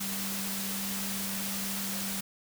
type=tone in noise; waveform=sine; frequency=196 Hz; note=G3; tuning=in tune; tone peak=-37 dBFS; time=0-2.21 s; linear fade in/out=10 ms; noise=white; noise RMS=-35 dBFS; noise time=0-2.21 s; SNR=-5 dB; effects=none